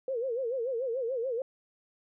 sine tone with vibrato, 493.9 Hz, B4, in tune, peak -29 dBFS, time 0.08-1.42 s, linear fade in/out 2 ms, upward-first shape sine, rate 6.9 Hz, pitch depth 160 cents each way, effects none

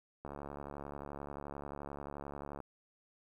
click train, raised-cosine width 1 ms, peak -30 dBFS, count 169, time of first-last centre 0.25-2.603 s, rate 71.4 Hz, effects 11-bit

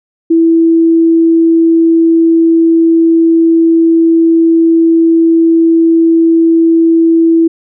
sine tone, 329.6 Hz, E4, in tune, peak -4 dBFS, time 0.3-7.48 s, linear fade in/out 10 ms, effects none

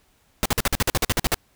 pink noise bursts, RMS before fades -20 dBFS, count 13, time 0.43-1.344 s, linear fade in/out 0 ms, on 26 ms, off 48 ms, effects pink hiss -62 dBFS RMS until 1.55 s

